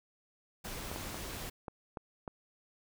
pink noise, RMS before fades -42 dBFS, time 0.64-1.5 s, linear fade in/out 10 ms
clicks, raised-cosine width 1 ms, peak -26 dBFS, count 6, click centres 0.915 / 0.961 / 1.144 / 1.682 / 1.972 / 2.278 s
effects none

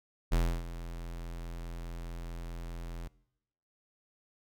square tone with ADSR envelope, 42.37 Hz, E1, 48 cents sharp, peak -24 dBFS, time 0.31-3.08 s, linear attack 23 ms, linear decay 290 ms, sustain -15 dB, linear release 7 ms, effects noise-tail reverb RT60 0.9 s tail -23 dB re dry

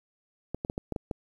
clicks, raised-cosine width 2 ms, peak -18 dBFS, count 7, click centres 0.546 / 0.649 / 0.699 / 0.779 / 0.923 / 0.962 / 1.112 s, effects 9-bit

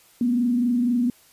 sine tone with frequency modulation, 242.7 Hz, B3, 30 cents flat, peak -18 dBFS, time 0.21-1.1 s, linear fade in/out 2 ms, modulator 24.1 Hz, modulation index 0.5, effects white hiss -55 dBFS RMS until 1.32 s + resampled to 32000 Hz

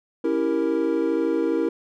triangle chord, C# diminished seventh, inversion none, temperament equal, 277.2 / 329.6 / 392 / 466.2 Hz, C#4 / E4 / G4 / Bb4, 0 / 0 / 0 / 0 cents, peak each -26 / -21 / -27 / -23 dBFS, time 0.24-1.69 s, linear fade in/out 5 ms, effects none

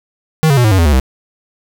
square tone with pitch steps, 157.9 / 139.06 / 122.46 / 107.85 / 94.98 / 83.64 / 73.66 / 64.87 Hz, D#3 / C#3 / B2 / A2 / F#2 / E2 / D2 / C2, +26 / +6 / -14 / -34 / +46 / +26 / +6 / -14 cents, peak -8 dBFS, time 0.43-0.998 s, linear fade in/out 0 ms, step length 71 ms, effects none

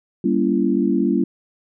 sine chord, G diminished seventh, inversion none, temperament just, 196 / 235.2 / 282.2 / 338.7 Hz, G3 / Bb3 / Db4 / Fb4, 0 / +16 / +31 / +47 cents, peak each -21 dBFS, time 0.24-1.24 s, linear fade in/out 5 ms, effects none

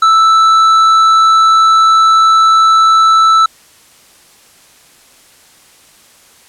sine tone with tanh clipping, 1318.5 Hz, E6, in tune, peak -6 dBFS, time 0.02-3.46 s, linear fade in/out 5 ms, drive 8 dB, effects white hiss -44 dBFS RMS until 6.48 s + low-pass 11000 Hz 12 dB/octave

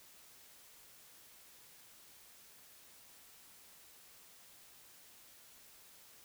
silence, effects white hiss -60 dBFS RMS until 6.24 s

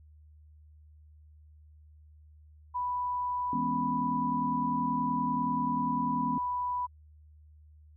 sine tone, 987.8 Hz, B5, in tune, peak -29 dBFS, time 2.74-6.87 s, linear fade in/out 20 ms
sine chord, C# minor seventh, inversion first, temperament equal, 164.81 / 207.7 / 246.9 / 277.2 Hz, E3 / G#3 / B3 / C#4, 0 / 0 / 0 / 0 cents, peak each -38 / -38 / -33 / -37 dBFS, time 3.53-6.38 s, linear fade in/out 2 ms
effects added 76 Hz sine -53 dBFS peak until 7.96 s

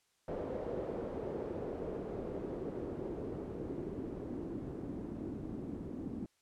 white noise with low-pass filter sweep, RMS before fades -41 dBFS, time 0.28-6.26 s, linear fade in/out 2 ms, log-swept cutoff 510 to 260 Hz, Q 2.4, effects white hiss -75 dBFS RMS until 6.41 s + low-pass 9000 Hz 12 dB/octave

